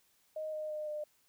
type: tone with pitch steps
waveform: sine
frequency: 622.3 / 615.5 / 608.8 / 602.1 Hz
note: D#5 / D#5 / D#5 / D5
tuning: 0 / -19 / -38 / +43 cents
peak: -36 dBFS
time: 0.36-1.04 s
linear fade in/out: 5 ms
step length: 170 ms
effects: white hiss -71 dBFS RMS until 1.28 s